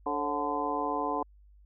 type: harmonic tone with a mistuned harmonic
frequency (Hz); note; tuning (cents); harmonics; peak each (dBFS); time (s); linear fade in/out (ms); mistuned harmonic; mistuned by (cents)
146.1; D3; -9; 2 / 3 / 4 / 5 / 6 / 7; -36 / -36 / -39 / -35 / -35 / -33; 0.06-1.23; 5; 4; -120
effects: added 50 Hz sine -54 dBFS peak until 1.65 s